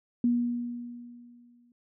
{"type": "tone with exponential decay", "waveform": "sine", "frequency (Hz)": 240.3, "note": "B3", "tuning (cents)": -47, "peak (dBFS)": -20, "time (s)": [0.24, 1.72], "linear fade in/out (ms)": 2, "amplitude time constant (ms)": 320, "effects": []}